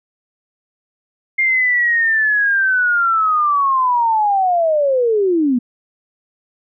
sine linear sweep, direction down, 2124 to 233.1 Hz, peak -12 dBFS, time 1.38-5.59 s, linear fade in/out 10 ms, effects none

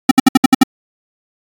square tone bursts, 261.6 Hz, C4, in tune, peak -3 dBFS, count 7, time 0.09-0.634 s, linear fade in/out 5 ms, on 22 ms, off 65 ms, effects AAC 48 kbps

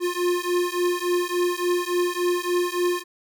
square beating tone pair, 352.5 / 356 Hz, F4 / F4, +16 / +33 cents, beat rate 3.5 Hz, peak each -25 dBFS, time 0-3.04 s, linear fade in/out 50 ms, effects none

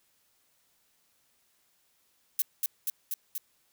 violet noise with echo, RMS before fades -26 dBFS, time 2.39-2.42 s, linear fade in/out 2 ms, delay 240 ms, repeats 4, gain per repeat -2 dB, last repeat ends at 3.38 s, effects white hiss -70 dBFS RMS until 3.72 s

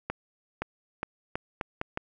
accelerating click train, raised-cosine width 0.5 ms, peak -15 dBFS, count 7, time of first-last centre 0.1-1.974 s, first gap 520 ms, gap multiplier 0.79, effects none

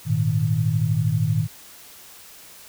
sine chord, Ab suspended second, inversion none, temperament equal, 103.83 / 116.54 / 155.56 Hz, Ab2 / Bb2 / Eb3, 0 / 0 / 0 cents, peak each -24 / -22 / -22 dBFS, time 0.05-1.48 s, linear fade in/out 50 ms, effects white hiss -45 dBFS RMS until 2.68 s

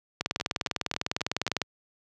two click trains, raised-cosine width 0.2 ms, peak -15 / -9 dBFS, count 5 / 29, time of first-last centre 0.4-1.478 / 0.21-1.617 s, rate 3.71 / 19.9 Hz, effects high-pass 80 Hz 12 dB/octave

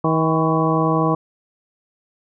harmonic tone with a mistuned harmonic, 159.7 Hz, D#3, 45 cents sharp, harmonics 1 / 2 / 3 / 4 / 5 / 6 / 7, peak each -20 / -21 / -23 / -25 / -26 / -25 / -23 dBFS, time 0.04-1.15 s, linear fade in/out 5 ms, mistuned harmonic 6, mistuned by +84 cents, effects none

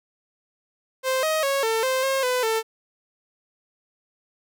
sawtooth tone with pitch steps, 522 / 629 / 551 / 448.3 / 521 / 537 / 502 / 445.8 Hz, C5 / D#5 / C#5 / A4 / C5 / C5 / B4 / A4, -4 / +19 / -11 / +32 / -7 / +45 / +28 / +23 cents, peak -17 dBFS, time 1.03-2.63 s, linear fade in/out 50 ms, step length 200 ms, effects none

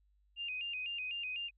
sine tone with vibrato, 2648 Hz, E7, 7 cents sharp, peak -37 dBFS, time 0.36-1.51 s, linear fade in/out 50 ms, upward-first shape square, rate 4 Hz, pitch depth 96 cents each way, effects added 50 Hz sine -68 dBFS peak until 1.57 s

